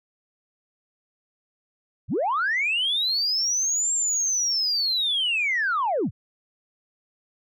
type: linear two-way sweep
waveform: sine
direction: up then down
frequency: 62.9 to 7480 to 62.9 Hz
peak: -20 dBFS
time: 2.08-6.11 s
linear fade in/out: 50 ms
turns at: 3.93 s
effects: tanh soft clip ceiling -17 dBFS